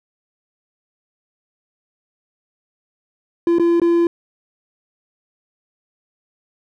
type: tone with dropouts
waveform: triangle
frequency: 340.8 Hz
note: F4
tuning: 42 cents flat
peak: -10 dBFS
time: 3.47-4.07 s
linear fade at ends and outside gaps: 2 ms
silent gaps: 3.585-3.596 / 3.799-3.817 s
effects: none